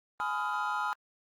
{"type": "chord", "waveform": "triangle", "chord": "F half-diminished seventh", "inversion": "first", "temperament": "just", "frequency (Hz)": [838.1, 1005.8, 1257.2, 1396.9], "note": ["Ab5", "Cb6", "Eb6", "F6"], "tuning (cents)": [16, 31, 18, 0], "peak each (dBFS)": -33, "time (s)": [0.2, 0.93], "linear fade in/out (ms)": 0, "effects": ["tanh soft clip ceiling -20 dBFS", "Opus 32 kbps"]}